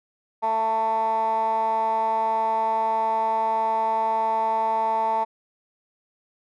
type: tone with band-pass filter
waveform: 15% pulse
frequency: 222.3 Hz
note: A3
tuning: 18 cents sharp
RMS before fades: -23 dBFS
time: 0.42-5.25 s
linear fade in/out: 20 ms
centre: 870 Hz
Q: 6.2
effects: none